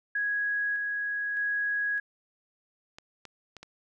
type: tone with tremolo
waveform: sine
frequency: 1661.2 Hz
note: G#6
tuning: in tune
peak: -26 dBFS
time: 0.15-2 s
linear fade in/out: 5 ms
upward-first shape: square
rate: 0.82 Hz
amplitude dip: 25%
type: clicks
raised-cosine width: 0.2 ms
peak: -27 dBFS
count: 4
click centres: 2.985 / 3.253 / 3.567 / 3.63 s
effects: none